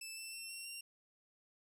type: tone with pitch steps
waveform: 15% pulse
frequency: 2637 / 2668 / 2699 / 2730 / 2762 Hz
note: E7 / E7 / E7 / F7 / F7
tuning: 0 / +20 / +40 / -40 / -20 cents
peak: -38 dBFS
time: 0.01-0.81 s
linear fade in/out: 5 ms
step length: 160 ms
effects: none